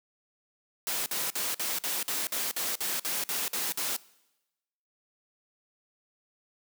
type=noise bursts; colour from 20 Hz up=white; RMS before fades=-31 dBFS; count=13; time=0.87-3.964 s; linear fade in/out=0 ms; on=190 ms; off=52 ms; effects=noise-tail reverb RT60 1.0 s tail -22 dB re dry + high-pass 200 Hz 12 dB/octave